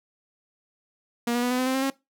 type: tone with pitch steps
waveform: sawtooth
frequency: 237.2 / 241.8 / 246.4 / 251.2 / 256 / 260.9 / 265.9 / 271.1 Hz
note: A#3 / B3 / B3 / B3 / C4 / C4 / C4 / C#4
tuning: +30 / -36 / -4 / +30 / -38 / -5 / +28 / -38 cents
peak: -19 dBFS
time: 1.27-1.902 s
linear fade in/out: 5 ms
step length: 79 ms
effects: noise-tail reverb RT60 0.2 s tail -20 dB re dry